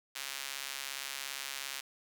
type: tone with high-pass filter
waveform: sawtooth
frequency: 137.2 Hz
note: C#3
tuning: 17 cents flat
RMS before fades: -41 dBFS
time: 0.15-1.81 s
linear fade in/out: 10 ms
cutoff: 2300 Hz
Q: 0.71
effects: 10-bit